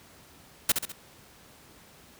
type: noise with echo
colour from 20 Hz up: white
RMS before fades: -21 dBFS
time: 0.69-0.72 s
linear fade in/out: 5 ms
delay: 67 ms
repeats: 3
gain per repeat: -6 dB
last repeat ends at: 0.921 s
effects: pink hiss -54 dBFS RMS until 2.19 s + high-pass 60 Hz 12 dB/octave